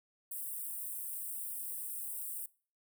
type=high-pass noise; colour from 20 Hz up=white; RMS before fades=-41 dBFS; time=0.31-2.46 s; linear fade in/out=5 ms; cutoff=8200 Hz; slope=96 dB/octave; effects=noise-tail reverb RT60 0.4 s tail -22 dB re dry